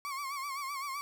35% pulse tone with vibrato, 1110 Hz, C#6, 2 cents sharp, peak -34 dBFS, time 0.05-1.01 s, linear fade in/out 0 ms, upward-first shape sine, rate 7.8 Hz, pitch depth 85 cents each way, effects none

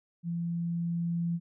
sine tone with level ramp, 170 Hz, F3, 46 cents flat, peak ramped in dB -30 to -27 dBFS, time 0.23-1.4 s, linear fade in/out 50 ms, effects none

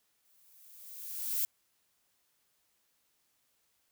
violet noise with exponential growth, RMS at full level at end -30 dBFS, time 0.25-1.45 s, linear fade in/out 0 ms, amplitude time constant 260 ms, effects white hiss -75 dBFS RMS until 3.91 s

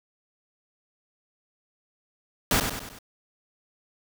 pink noise with echo, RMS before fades -22 dBFS, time 2.51-2.6 s, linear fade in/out 2 ms, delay 97 ms, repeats 4, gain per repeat -6 dB, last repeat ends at 2.988 s, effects none

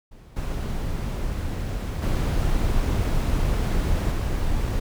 brown noise with level steps, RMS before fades -44 / -27 / -22 / -24 dBFS, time 0.11-4.8 s, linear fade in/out 10 ms, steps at 0.36 / 2.02 / 4.11 s, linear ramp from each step 10 ms, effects none

